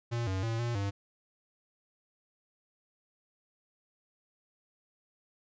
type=tone with pitch steps; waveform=square; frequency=118 / 94.7 / 114 / 118.8 / 99.7 Hz; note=A#2 / F#2 / A#2 / A#2 / G2; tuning=+22 / +41 / -38 / +33 / +30 cents; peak=-31 dBFS; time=0.11-0.91 s; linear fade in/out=20 ms; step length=160 ms; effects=resampled to 16000 Hz